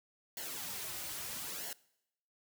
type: noise with flanger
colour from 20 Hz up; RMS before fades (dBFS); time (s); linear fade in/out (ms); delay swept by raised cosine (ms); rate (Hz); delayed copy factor
white; -42; 0.37-1.73; 2; 0.8 to 4.5; 0.77; -0.65
effects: noise-tail reverb RT60 0.8 s tail -22 dB re dry